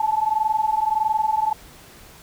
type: tone pair together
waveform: sine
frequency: 857.4 / 879 Hz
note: A5 / A5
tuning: -45 / -2 cents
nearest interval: unison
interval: 43 cents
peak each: -21 dBFS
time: 0-1.53 s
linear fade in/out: 5 ms
effects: pink hiss -46 dBFS RMS until 2.22 s